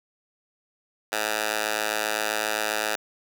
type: tone with high-pass filter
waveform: 10% pulse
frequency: 107.6 Hz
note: A2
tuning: 38 cents flat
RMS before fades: -27 dBFS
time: 1.12-2.96 s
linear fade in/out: 5 ms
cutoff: 870 Hz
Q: 0.8
effects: none